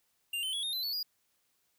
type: tone with pitch steps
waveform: square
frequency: 2794 / 3065 / 3361 / 3687 / 4044 / 4435 / 4865 Hz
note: F7 / G7 / G#7 / A#7 / B7 / C#8 / D#8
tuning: 0 / -40 / +20 / -20 / +40 / 0 / -40 cents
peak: -33 dBFS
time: 0.33-1.03 s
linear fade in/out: 5 ms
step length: 100 ms
effects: white hiss -75 dBFS RMS until 1.78 s